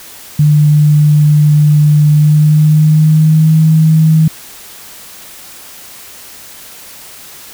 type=tone with pitch glide; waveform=sine; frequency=149.4 to 158.28 Hz; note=D3 to D#3; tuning=+30 to +30 cents; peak=-4 dBFS; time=0.39-4.28 s; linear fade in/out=5 ms; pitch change=+100 cents; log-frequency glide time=2.03-3.59 s; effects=white hiss -33 dBFS RMS until 7.53 s